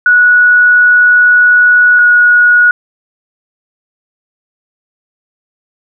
sine tone pair in turn, 1466 / 1455 Hz, F#6 / F#6, -16 / -29 cents, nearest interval unison, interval 13 cents, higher first, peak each -3 dBFS, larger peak neither, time 0.06-1.99 / 1.99-2.71 s, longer first, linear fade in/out 2 ms, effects none

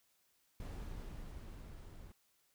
brown noise with level ramp, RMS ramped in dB -44 to -53 dBFS, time 0.6-2.12 s, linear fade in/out 2 ms, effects white hiss -75 dBFS RMS until 2.54 s

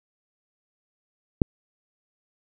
click, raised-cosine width 3 ms, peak -4 dBFS, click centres 1.418 s, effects none

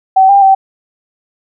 sine tone with pitch steps, 764 / 797 / 773 Hz, G5 / G5 / G5, -45 / +28 / -24 cents, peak -3 dBFS, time 0.16-0.55 s, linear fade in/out 10 ms, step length 130 ms, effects none

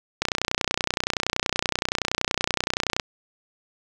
click train, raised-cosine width 0.2 ms, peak -4 dBFS, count 86, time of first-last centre 0.22-2.998 s, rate 30.6 Hz, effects none

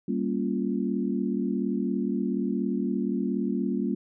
sine chord, G half-diminished seventh, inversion none, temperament equal, 196 / 233.1 / 277.2 / 349.2 Hz, G3 / Bb3 / Db4 / F4, 0 / 0 / 0 / 0 cents, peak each -29 / -29 / -31 / -33 dBFS, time 0.08-3.95 s, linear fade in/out 5 ms, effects none

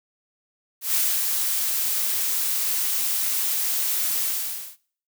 blue noise with ADSR envelope, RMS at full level -21 dBFS, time 0.81-4.77 s, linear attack 130 ms, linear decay 300 ms, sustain -3 dB, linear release 540 ms, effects noise-tail reverb RT60 0.5 s tail -21 dB re dry

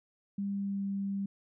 sine tone with pitch glide, 199.5 to 197.55 Hz, G3 to G3, +31 to +14 cents, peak -31 dBFS, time 0.38-1.26 s, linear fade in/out 5 ms, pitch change -17 cents, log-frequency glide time 0.49-0.84 s, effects none

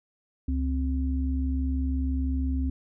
sine tone pair together, 69.29 / 261.6 Hz, C#2 / C4, 0 / 0 cents, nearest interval octave + major seventh, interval 2300 cents, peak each -25 / -30 dBFS, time 0.48-2.7 s, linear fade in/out 5 ms, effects none

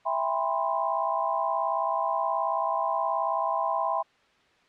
sine chord, C major seventh, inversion first, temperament equal with one note detuned, 659.3 / 800 / 987.8 / 1046.5 Hz, E5 / G5 / B5 / C6, 0 / +35 / 0 / 0 cents, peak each -30 dBFS, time 0.05-4.03 s, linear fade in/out 20 ms, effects white hiss -62 dBFS RMS until 4.68 s + low-pass 3000 Hz 12 dB/octave

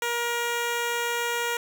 10% pulse tone, 473.8 Hz, A#4, 28 cents sharp, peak -17 dBFS, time 0.02-1.57 s, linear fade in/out 2 ms, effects none

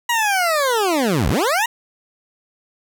20% pulse linear two-way sweep, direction down then up, 968 to 51.91 to 968 Hz, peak -11 dBFS, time 0.09-1.66 s, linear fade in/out 5 ms, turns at 1.29 s, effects none

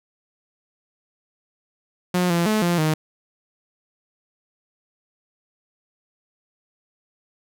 sawtooth tone with pitch steps, 179.5 / 170.9 / 215.5 / 173.5 / 155.8 Hz, F3 / F3 / A3 / F3 / D#3, +48 / -37 / -36 / -11 / +3 cents, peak -14 dBFS, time 2.14-2.94 s, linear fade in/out 5 ms, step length 160 ms, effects none

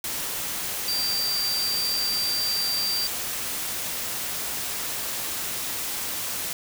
sine tone in noise, 4700 Hz, D8, 1 cent sharp, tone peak -24 dBFS, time 0.88-3.07 s, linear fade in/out 2 ms, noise white, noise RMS -30 dBFS, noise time 0.04-6.53 s, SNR +3 dB, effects none

